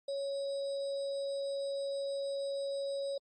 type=tone with sample-and-hold; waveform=sine; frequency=554.4 Hz; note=C#5; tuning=in tune; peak=-33 dBFS; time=0.08-3.18 s; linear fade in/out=5 ms; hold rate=4410 Hz; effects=MP3 32 kbps